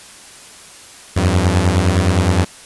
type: beating tone pair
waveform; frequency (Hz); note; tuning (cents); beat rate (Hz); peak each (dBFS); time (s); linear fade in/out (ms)
sawtooth; 86.1 / 95.8; F2 / G2; -24 / -39; 9.7; -11; 1.16-2.45; 10
effects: white hiss -39 dBFS RMS until 2.65 s + resampled to 24000 Hz